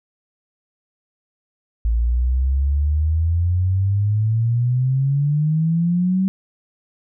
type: exponential sweep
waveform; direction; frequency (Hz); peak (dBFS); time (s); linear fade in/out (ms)
sine; up; 55.5 to 192.7; -15; 1.85-6.28; 0
effects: none